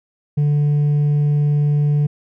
triangle tone with hard clipping, 146.83 Hz, D3, in tune, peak -12 dBFS, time 0.37-2.07 s, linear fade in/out 10 ms, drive 1 dB, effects none

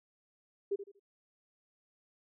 sine tone with echo, 400 Hz, G4, 35 cents sharp, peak -29 dBFS, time 0.71-0.76 s, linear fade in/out 10 ms, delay 79 ms, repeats 3, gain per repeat -11 dB, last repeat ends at 0.997 s, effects none

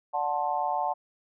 sine chord, D dominant seventh, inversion none, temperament just, 587.3 / 734.2 / 881 / 1057.2 Hz, D5 / F#5 / A5 / C6, 0 / -14 / +2 / +18 cents, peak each -35 / -29 / -29 / -35 dBFS, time 0.13-0.94 s, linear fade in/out 20 ms, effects none

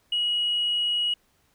sine tone, 2905 Hz, F#7, 32 cents flat, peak -21 dBFS, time 0.12-1.14 s, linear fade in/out 5 ms, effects tanh soft clip ceiling -18 dBFS + pink hiss -66 dBFS RMS until 1.54 s

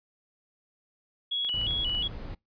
sine tone with vibrato, 3136 Hz, G7, in tune, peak -27 dBFS, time 1.31-2.08 s, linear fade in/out 10 ms, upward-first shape square, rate 2.8 Hz, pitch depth 110 cents each way
clicks, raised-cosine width 0.3 ms, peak -28 dBFS, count 6, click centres 1.448 / 1.494 / 1.614 / 1.709 / 1.896 / 1.949 s
brown noise, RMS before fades -37 dBFS, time 1.53-2.35 s, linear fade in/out 10 ms
effects noise-tail reverb RT60 0.2 s tail -25 dB re dry + resampled to 11025 Hz

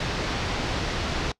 pink low-pass noise, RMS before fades -28 dBFS, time 0-1.32 s, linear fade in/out 5 ms, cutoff 5300 Hz, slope 24 dB/octave, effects noise-tail reverb RT60 0.1 s tail -21 dB re dry

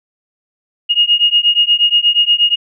sine beating tone pair, 2857 / 2865.4 Hz, F7 / F7, +39 / +44 cents, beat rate 8.4 Hz, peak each -12 dBFS, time 0.89-2.56 s, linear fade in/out 20 ms, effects none

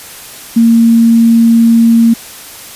sine tone, 230.2 Hz, A#3, 22 cents flat, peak -3 dBFS, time 0.56-2.14 s, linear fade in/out 10 ms, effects white hiss -30 dBFS RMS until 2.75 s + resampled to 32000 Hz

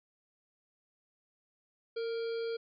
harmonic tone with a mistuned harmonic, 467.2 Hz, A#4, 4 cents sharp, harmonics 1 / 3 / 5 / 7 / 9 / 10, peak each -33 / -48 / -53 / -53 / -54 / -53 dBFS, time 1.96-2.57 s, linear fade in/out 10 ms, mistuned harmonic 1, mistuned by -34 cents, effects none

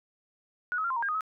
sine tone with pitch steps, 1461 / 1278 / 1381 / 1042 / 936 / 1612 / 1240 / 1283 Hz, F#6 / D#6 / F6 / C6 / A#5 / G6 / D#6 / E6, -22 / +46 / -20 / -7 / +7 / +48 / -6 / -47 cents, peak -27 dBFS, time 0.72-1.208 s, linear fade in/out 0 ms, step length 61 ms, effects none

